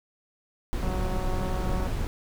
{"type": "noise", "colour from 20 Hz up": "brown", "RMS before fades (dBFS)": -28, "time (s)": [0.73, 2.07], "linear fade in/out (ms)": 0}
{"type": "click train", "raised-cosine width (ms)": 1, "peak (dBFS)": -23, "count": 193, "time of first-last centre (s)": [0.83, 1.868], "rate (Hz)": 185}
{"effects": []}